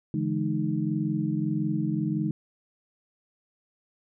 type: tone cluster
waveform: sine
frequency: 145.1 / 166.8 / 210.6 / 309.6 Hz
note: D3 / E3 / G#3 / D#4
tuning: -21 / +21 / +24 / -9 cents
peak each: -30 dBFS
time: 0.14-2.31 s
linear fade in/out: 2 ms
effects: none